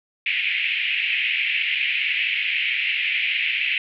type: band-pass noise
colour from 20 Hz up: white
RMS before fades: -23 dBFS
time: 0.26-3.78 s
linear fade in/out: 2 ms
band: 2100 to 2800 Hz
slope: 48 dB/octave
effects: none